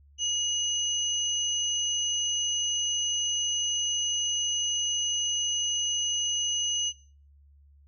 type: tone pair together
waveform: sine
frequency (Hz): 2894 / 6132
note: F#7 / G8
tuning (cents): -39 / -39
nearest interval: octave + minor second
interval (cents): 1300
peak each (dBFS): -28 / -29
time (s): 0.18-6.93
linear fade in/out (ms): 50
effects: noise-tail reverb RT60 0.4 s tail -20 dB re dry + added 71 Hz sine -54 dBFS peak until 7.87 s